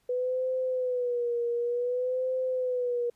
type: tone with vibrato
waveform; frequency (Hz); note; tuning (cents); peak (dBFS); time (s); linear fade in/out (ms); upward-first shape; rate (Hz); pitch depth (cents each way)
sine; 493.9; B4; 0; -26; 0.09-3.1; 5; sine; 0.55; 73
effects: pink hiss -71 dBFS RMS until 3.15 s + resampled to 32000 Hz